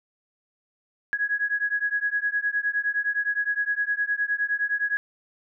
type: beating tone pair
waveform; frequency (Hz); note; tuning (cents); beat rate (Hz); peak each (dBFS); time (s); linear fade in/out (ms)
sine; 1661.2 / 1670.9; G#6 / G#6; 0 / +10; 9.7; -26; 1.13-4.97; 0
effects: none